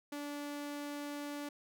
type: tone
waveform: sawtooth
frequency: 290 Hz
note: D4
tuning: 22 cents flat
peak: -36 dBFS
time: 0.12-1.49 s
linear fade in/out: 5 ms
effects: none